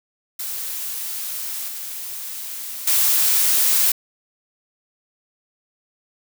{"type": "noise with level steps", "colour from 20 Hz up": "blue", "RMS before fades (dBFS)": [-28, -31, -17], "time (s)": [0.39, 3.92], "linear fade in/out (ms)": 5, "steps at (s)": [1.68, 2.87], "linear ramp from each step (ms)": 5, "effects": []}